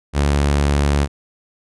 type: tone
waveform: sawtooth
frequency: 71.6 Hz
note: D2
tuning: 43 cents flat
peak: -10 dBFS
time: 0.13-1.08 s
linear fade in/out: 50 ms
effects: resampled to 24000 Hz